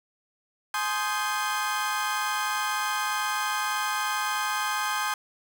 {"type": "chord", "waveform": "35% pulse", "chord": "Ab major seventh", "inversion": "none", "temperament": "equal with one note detuned", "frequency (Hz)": [845.6, 1046.5, 1244.5, 1568], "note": ["Ab5", "C6", "Eb6", "G6"], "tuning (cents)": [31, 0, 0, 0], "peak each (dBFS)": -30, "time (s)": [0.74, 5.14], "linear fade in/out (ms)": 2, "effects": []}